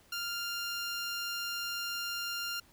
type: tone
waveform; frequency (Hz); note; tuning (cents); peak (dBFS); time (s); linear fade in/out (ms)
15% pulse; 1396.9; F6; 0; -28; 0.12-2.6; 5
effects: pink hiss -63 dBFS RMS until 2.72 s